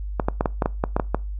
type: clicks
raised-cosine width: 1 ms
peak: -6 dBFS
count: 10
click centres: 0.198 / 0.285 / 0.409 / 0.458 / 0.622 / 0.659 / 0.839 / 0.965 / 0.998 / 1.146 s
effects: noise-tail reverb RT60 0.3 s tail -23 dB re dry + added 50 Hz sine -27 dBFS peak until 1.39 s